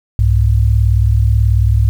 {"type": "tone pair together", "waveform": "sine", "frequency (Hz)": [65.39, 103.8], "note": ["C2", "G#2"], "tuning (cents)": [0, 0], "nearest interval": "minor sixth", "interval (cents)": 800, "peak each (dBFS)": -11, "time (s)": [0.19, 1.89], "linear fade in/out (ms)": 0, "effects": ["7-bit"]}